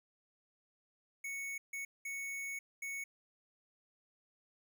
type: tone bursts at uneven times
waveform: square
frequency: 2217 Hz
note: C#7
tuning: in tune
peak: -40 dBFS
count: 4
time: 1.24-1.58 / 1.73-1.85 / 2.05-2.59 / 2.82-3.04 s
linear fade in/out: 5 ms
effects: none